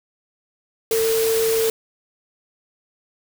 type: tone in noise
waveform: sine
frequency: 448.9 Hz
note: A4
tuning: 35 cents sharp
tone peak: -17 dBFS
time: 0.91-1.7 s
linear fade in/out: 2 ms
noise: white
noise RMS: -26 dBFS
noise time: 0.91-1.7 s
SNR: +6 dB
effects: none